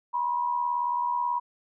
sine tone pair together, 968.1 / 1046.5 Hz, B5 / C6, -35 / 0 cents, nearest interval minor second, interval 135 cents, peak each -25 / -33 dBFS, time 0.13-1.4 s, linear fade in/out 20 ms, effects none

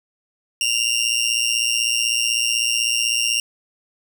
20% pulse tone with amplitude modulation, 2792 Hz, F7, 1 cent flat, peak -10 dBFS, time 0.61-3.4 s, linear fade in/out 2 ms, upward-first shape sine, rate 116 Hz, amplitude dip 75%, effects none

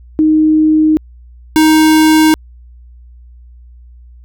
sine / square tone pair in turn, 310.8 / 313 Hz, D#4 / D#4, -2 / +10 cents, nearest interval unison, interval 12 cents, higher second, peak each -6 dBFS, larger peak neither, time 0.19-0.97 / 1.56-2.34 s, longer neither, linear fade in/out 0 ms, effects added 60 Hz sine -35 dBFS peak until 4.24 s

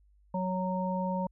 harmonic tone, 185 Hz, F#3, in tune, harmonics 1 / 3 / 5, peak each -31 / -35 / -34 dBFS, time 0.34-1.27 s, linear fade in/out 5 ms, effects added 50 Hz sine -60 dBFS peak until 1.31 s

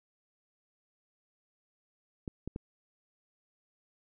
clicks, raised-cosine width 3 ms, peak -24 dBFS, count 3, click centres 2.278 / 2.476 / 2.561 s, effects none

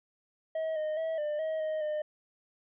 triangle tone with pitch steps, 639 / 617 / 646 / 598 / 634 / 624 / 607 Hz, D#5 / D#5 / E5 / D5 / D#5 / D#5 / D#5, +46 / -15 / -35 / +31 / +32 / +5 / -43 cents, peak -28 dBFS, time 0.55-2.02 s, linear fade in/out 5 ms, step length 210 ms, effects resampled to 8000 Hz

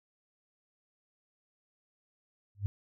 sine tone with exponential growth, 100.4 Hz, G2, 42 cents sharp, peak -24 dBFS, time 2.55-2.66 s, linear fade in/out 0 ms, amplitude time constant 22 ms, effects none

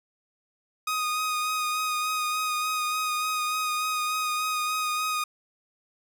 sawtooth tone with vibrato, 1244.5 Hz, D#6, in tune, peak -22 dBFS, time 0.87-5.24 s, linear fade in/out 5 ms, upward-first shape sine, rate 3.4 Hz, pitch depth 19 cents each way, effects none

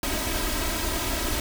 pink noise with comb filter, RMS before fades -27 dBFS, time 0.03-1.4 s, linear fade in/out 2 ms, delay 3.1 ms, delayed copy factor +0.75, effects none

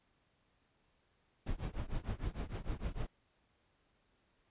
brown noise with tremolo, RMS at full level -35 dBFS, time 1.46-3.07 s, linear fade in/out 10 ms, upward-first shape triangle, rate 6.6 Hz, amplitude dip 100%, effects pink hiss -75 dBFS RMS until 4.5 s + resampled to 8000 Hz

